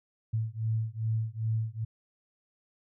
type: beating tone pair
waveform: sine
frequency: 110 / 112.5 Hz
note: A2 / A2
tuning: 0 / +39 cents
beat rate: 2.5 Hz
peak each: -31 dBFS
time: 0.33-1.85 s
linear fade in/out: 10 ms
effects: none